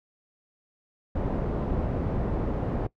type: low-pass noise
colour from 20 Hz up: pink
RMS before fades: -28 dBFS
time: 1.15-2.87 s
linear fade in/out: 5 ms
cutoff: 630 Hz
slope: 12 dB/octave
effects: noise-tail reverb RT60 0.1 s tail -20 dB re dry